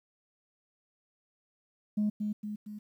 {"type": "tone with echo", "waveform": "sine", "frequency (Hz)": 210, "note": "G#3", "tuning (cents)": 19, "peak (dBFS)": -24, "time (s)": [1.97, 2.1], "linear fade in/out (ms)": 10, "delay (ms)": 230, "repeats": 3, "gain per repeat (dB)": -5, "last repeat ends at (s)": 2.79, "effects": ["tanh soft clip ceiling -23 dBFS", "11-bit"]}